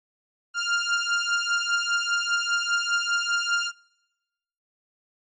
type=beating tone pair; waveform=sawtooth; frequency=1396.9 / 1401.9 Hz; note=F6 / F6; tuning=0 / +6 cents; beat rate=5 Hz; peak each=-22 dBFS; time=0.54-3.72 s; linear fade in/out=50 ms; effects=noise-tail reverb RT60 1.0 s tail -24 dB re dry + MP3 32 kbps